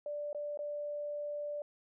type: tone with dropouts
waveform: sine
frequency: 587.3 Hz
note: D5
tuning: in tune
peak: -36 dBFS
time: 0.06-1.62 s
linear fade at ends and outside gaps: 2 ms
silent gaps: 0.33-0.347 / 0.574-0.59 s
effects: none